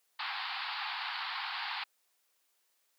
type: band-pass noise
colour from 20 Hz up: pink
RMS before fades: -38 dBFS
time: 0.19-1.84 s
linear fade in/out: 5 ms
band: 770 to 4700 Hz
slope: 96 dB/octave
effects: white hiss -75 dBFS RMS until 2.98 s + high-pass 400 Hz 12 dB/octave